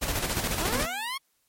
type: noise with tremolo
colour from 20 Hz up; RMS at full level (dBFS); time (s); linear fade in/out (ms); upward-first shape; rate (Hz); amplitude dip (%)
pink; -27; 0.01-0.87; 20; square; 14; 45
type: linear sweep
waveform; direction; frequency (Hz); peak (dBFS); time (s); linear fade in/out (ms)
15% pulse; up; 287.6 to 1108.7; -24; 0.6-1.18; 10
type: tone with exponential decay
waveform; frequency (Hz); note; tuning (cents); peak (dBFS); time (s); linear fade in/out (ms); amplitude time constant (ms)
sawtooth; 246.9; B3; 0; -26; 0.74-1.17; 5; 92
effects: white hiss -71 dBFS RMS until 1.48 s + MP3 64 kbps